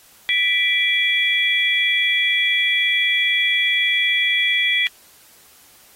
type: tone cluster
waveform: sine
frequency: 1973 / 2349 / 3345 Hz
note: B6 / D7 / G#7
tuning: -2 / 0 / +12 cents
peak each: -20 dBFS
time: 0.29-4.87 s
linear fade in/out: 0 ms
effects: white hiss -50 dBFS RMS until 5.95 s + AAC 48 kbps